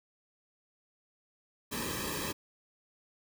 pink noise with comb filter, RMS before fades -36 dBFS, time 1.71-2.33 s, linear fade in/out 20 ms, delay 1.4 ms, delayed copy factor -0.95, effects none

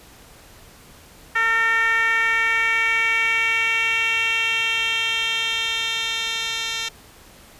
10% pulse tone with band-pass filter sweep, 453.8 Hz, A#4, 47 cents flat, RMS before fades -21 dBFS, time 1.35-6.89 s, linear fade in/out 10 ms, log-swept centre 1700 to 4200 Hz, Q 3.6, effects pink hiss -47 dBFS RMS until 7.59 s + resampled to 32000 Hz

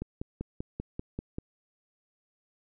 click train, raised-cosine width 3 ms, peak -21 dBFS, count 8, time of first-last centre 0.02-1.385 s, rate 5.13 Hz, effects none

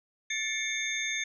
sine tone cluster, 1758 / 2162 / 2282 / 3582 / 6410 Hz, A6 / C#7 / C#7 / A7 / G8, -2 / -44 / +50 / +30 / +38 cents, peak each -37 / -34 / -38 / -36 / -36 dBFS, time 0.3-1.24 s, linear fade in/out 5 ms, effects none

